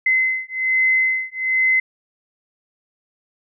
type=beating tone pair; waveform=sine; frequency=2050 / 2051.2 Hz; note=C7 / C7; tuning=-36 / -35 cents; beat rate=1.2 Hz; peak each=-19 dBFS; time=0.06-1.8 s; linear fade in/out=5 ms; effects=none